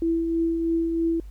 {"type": "tone with tremolo", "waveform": "sine", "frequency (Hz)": 331.2, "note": "E4", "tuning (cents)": 8, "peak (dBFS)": -19, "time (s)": [0.02, 1.2], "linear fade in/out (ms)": 2, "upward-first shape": "triangle", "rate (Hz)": 3.1, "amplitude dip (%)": 40, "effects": ["added 50 Hz sine -37 dBFS peak until 1.3 s", "pink hiss -62 dBFS RMS until 1.3 s"]}